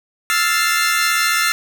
sawtooth chord, F major seventh, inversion third, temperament equal, 1318.5 / 1396.9 / 1760 / 2093 Hz, E6 / F6 / A6 / C7, 0 / 0 / 0 / 0 cents, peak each -17 dBFS, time 0.3-1.52 s, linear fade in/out 0 ms, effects none

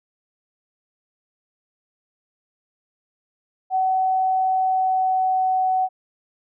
sine tone with pitch glide, 754 to 749.2 Hz, F#5 to F#5, +32 to +21 cents, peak -17 dBFS, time 3.7-5.89 s, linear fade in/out 50 ms, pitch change -11 cents, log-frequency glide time 4.53-5.65 s, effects none

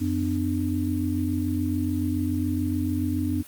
sine tone cluster, 91.2 / 251.9 / 298.9 Hz, F#2 / B3 / D4, -24 / +34 / +31 cents, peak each -27 dBFS, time 0-3.43 s, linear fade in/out 20 ms, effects white hiss -47 dBFS RMS until 3.47 s + Opus 48 kbps

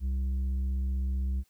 triangle tone with tanh clipping, 65.41 Hz, C2, in tune, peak -28 dBFS, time 0-1.44 s, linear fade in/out 50 ms, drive 10 dB, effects white hiss -70 dBFS RMS until 1.49 s

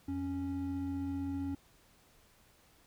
triangle tone pair together, 87.31 / 277.2 Hz, F2 / C#4, 0 / 0 cents, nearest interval octave + minor sixth, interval 2000 cents, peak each -39 / -33 dBFS, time 0.08-1.55 s, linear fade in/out 5 ms, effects pink hiss -65 dBFS RMS until 2.86 s

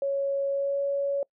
sine tone with pitch glide, 554.4 to 560.2 Hz, C#5 to C#5, 0 to +18 cents, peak -24 dBFS, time 0.02-1.23 s, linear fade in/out 2 ms, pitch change +18 cents, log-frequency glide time 0.49-0.8 s, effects noise-tail reverb RT60 0.1 s tail -24 dB re dry

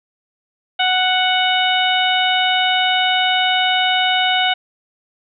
harmonic tone, 740 Hz, F#5, in tune, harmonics 1 / 2 / 3 / 4 / 5, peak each -18 / -21 / -22 / -19 / -22 dBFS, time 0.79-4.54 s, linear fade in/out 10 ms, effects none

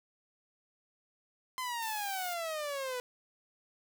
sawtooth exponential sweep, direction down, 1037 to 490 Hz, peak -31 dBFS, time 1.58-3 s, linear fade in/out 0 ms
blue noise, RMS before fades -44 dBFS, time 1.82-2.34 s, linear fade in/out 5 ms
effects none

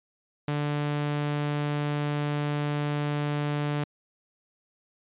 sawtooth tone, 146.83 Hz, D3, in tune, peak -22 dBFS, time 0.48-3.84 s, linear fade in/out 2 ms, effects resampled to 8000 Hz

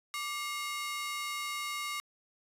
sawtooth ring-modulated tone, 1661.2 Hz, G#6, in tune, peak -28 dBFS, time 0.14-2 s, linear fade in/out 0 ms, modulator 486 Hz, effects resampled to 32000 Hz + 11-bit

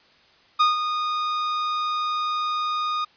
45% pulse tone with ADSR envelope, 1231 Hz, D#6, 19 cents flat, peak -14 dBFS, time 0.59-3.05 s, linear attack 17 ms, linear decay 150 ms, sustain -9 dB, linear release 10 ms, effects white hiss -56 dBFS RMS until 3.16 s + resampled to 11025 Hz

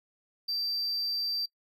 triangle tone, 4683 Hz, D8, 6 cents flat, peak -27 dBFS, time 0.48-1.46 s, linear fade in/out 10 ms, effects noise-tail reverb RT60 0.1 s tail -25 dB re dry + tanh soft clip ceiling -23 dBFS

